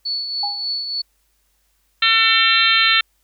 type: tone with tremolo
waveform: sine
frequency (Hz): 4435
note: C#8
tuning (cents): 0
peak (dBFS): -19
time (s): 0.05-1.02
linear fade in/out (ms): 10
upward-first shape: triangle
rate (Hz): 3.4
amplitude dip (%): 50
type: tone with exponential decay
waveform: sine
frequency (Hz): 818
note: G#5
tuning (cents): -26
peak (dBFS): -20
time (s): 0.43-0.68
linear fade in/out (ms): 5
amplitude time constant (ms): 54
type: harmonic tone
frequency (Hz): 450.1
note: A4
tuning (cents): +39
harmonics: 3 / 4 / 5 / 6 / 7 / 8 / 9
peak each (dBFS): -20 / -20 / -20 / -20 / -20 / -20 / -20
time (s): 2.02-3.01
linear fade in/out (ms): 5
effects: added 50 Hz sine -65 dBFS peak until 3.23 s + white hiss -65 dBFS RMS until 3.23 s